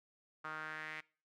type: tone with band-pass filter sweep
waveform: sawtooth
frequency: 155.56 Hz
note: D#3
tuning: in tune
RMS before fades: -45 dBFS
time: 0.44-1.01 s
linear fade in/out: 10 ms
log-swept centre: 1300 to 2100 Hz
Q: 4
effects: noise-tail reverb RT60 0.4 s tail -23 dB re dry